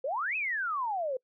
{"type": "exponential two-way sweep", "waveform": "sine", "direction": "up then down", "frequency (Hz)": [494.4, 2637, 494.4], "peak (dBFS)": -29, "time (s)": [0.04, 1.17], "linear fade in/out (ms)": 5, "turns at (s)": 0.36, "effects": ["noise-tail reverb RT60 0.1 s tail -25 dB re dry"]}